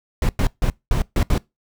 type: noise bursts at uneven times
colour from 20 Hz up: brown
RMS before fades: -17 dBFS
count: 6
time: 0.22-0.29 / 0.39-0.47 / 0.62-0.7 / 0.91-1.02 / 1.16-1.23 / 1.3-1.38 s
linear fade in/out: 2 ms
effects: noise-tail reverb RT60 0.2 s tail -23 dB re dry